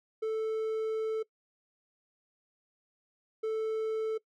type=tone pair in turn; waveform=triangle; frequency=440 / 440 Hz; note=A4 / A4; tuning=0 / 0 cents; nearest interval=unison; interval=0 cents; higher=neither; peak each=-27 dBFS; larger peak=neither; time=0.22-1.23 / 3.43-4.18 s; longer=first; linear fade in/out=10 ms; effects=noise-tail reverb RT60 0.1 s tail -22 dB re dry